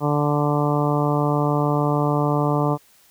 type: harmonic tone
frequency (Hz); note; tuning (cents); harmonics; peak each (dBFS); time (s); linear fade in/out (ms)
146.83; D3; 0; 1 / 2 / 3 / 4 / 5 / 6 / 7 / 8; -21 / -24 / -26 / -27 / -28 / -29 / -29 / -30; 0-2.78; 50
effects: white hiss -55 dBFS RMS until 3.1 s